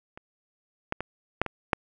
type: clicks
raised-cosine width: 0.5 ms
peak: -27 / -12 / -16 / -7 / -17 / -6 dBFS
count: 6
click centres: 0.175 / 0.924 / 1.006 / 1.416 / 1.463 / 1.732 s
effects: none